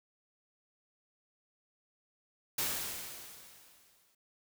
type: noise with exponential decay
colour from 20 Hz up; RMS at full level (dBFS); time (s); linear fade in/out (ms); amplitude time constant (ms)
white; -32; 2.58-4.15; 5; 340
effects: none